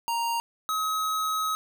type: tone pair in turn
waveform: square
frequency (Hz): 932.3 / 1274.6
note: A#5 / D#6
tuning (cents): 0 / +41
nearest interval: perfect fourth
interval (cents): 541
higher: second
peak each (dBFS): -26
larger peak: neither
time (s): 0.08-0.4 / 0.69-1.55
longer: second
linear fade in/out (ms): 0
effects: none